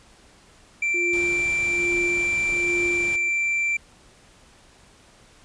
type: tone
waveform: triangle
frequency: 2349 Hz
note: D7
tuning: in tune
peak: -19 dBFS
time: 0.82-3.77 s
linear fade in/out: 5 ms
type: tone with tremolo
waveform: sine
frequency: 349.4 Hz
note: F4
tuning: 1 cent sharp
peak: -25 dBFS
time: 0.94-3.29 s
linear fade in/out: 5 ms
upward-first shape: sine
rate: 1.2 Hz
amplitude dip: 90%
type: noise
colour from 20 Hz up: pink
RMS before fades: -38 dBFS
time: 1.13-3.16 s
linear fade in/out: 2 ms
effects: pink hiss -53 dBFS RMS until 5.44 s + resampled to 22050 Hz